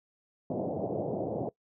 white band-pass noise, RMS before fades -33 dBFS, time 0.5-1.49 s, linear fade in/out 2 ms, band 100 to 700 Hz, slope 48 dB/octave, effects noise-tail reverb RT60 0.1 s tail -21 dB re dry

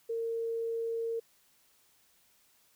sine tone, 458.1 Hz, A#4, 30 cents flat, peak -31 dBFS, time 0.09-1.2 s, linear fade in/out 10 ms, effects white hiss -67 dBFS RMS until 2.75 s

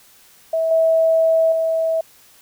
sine tone with level steps, 650 Hz, E5, 24 cents flat, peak -16 / -12 / -16 dBFS, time 0.53-2.01 s, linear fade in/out 5 ms, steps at 0.71 / 1.52 s, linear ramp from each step 2 ms, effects white hiss -50 dBFS RMS until 2.41 s

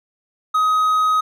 triangle tone, 1260 Hz, D#6, 21 cents sharp, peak -12 dBFS, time 0.54-1.21 s, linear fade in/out 10 ms, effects none

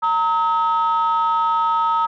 triangle ring-modulated tone, 180 Hz, F#3, 47 cents flat, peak -9 dBFS, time 0.02-2.07 s, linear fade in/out 20 ms, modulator 1100 Hz, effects tanh soft clip ceiling -11 dBFS

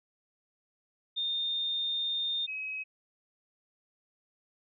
sine tone pair in turn, 3639 / 2547 Hz, A#7 / D#7, -42 / +40 cents, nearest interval tritone, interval 618 cents, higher first, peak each -29 / -34 dBFS, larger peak first, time 1.16-2.47 / 2.47-2.84 s, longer first, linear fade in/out 20 ms, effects none

